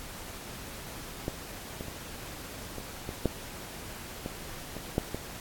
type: clicks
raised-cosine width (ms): 2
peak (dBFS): -17 / -23 / -28 / -24 / -22 / -11 / -20 / -28 / -12 / -19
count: 10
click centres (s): 1.281 / 1.809 / 1.883 / 2.783 / 3.091 / 3.257 / 4.261 / 4.767 / 4.981 / 5.146
effects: pink hiss -43 dBFS RMS until 5.4 s + AAC 64 kbps